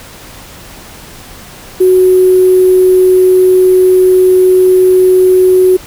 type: tone with sample-and-hold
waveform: sine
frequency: 370 Hz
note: F#4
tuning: in tune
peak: -3 dBFS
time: 1.8-5.77 s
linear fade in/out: 10 ms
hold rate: 11025 Hz
effects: pink hiss -32 dBFS RMS until 5.86 s